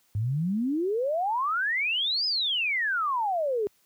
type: exponential two-way sweep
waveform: sine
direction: up then down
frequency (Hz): 99 to 5140 to 396.3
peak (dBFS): -24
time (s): 0.15-3.67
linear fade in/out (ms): 0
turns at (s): 2.26
effects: white hiss -66 dBFS RMS until 3.85 s + high-pass 60 Hz 12 dB/octave